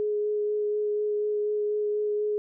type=tone with vibrato; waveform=sine; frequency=419.3 Hz; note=G#4; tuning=17 cents sharp; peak=-24 dBFS; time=0-2.38 s; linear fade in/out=0 ms; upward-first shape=sine; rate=4.1 Hz; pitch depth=10 cents each way; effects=none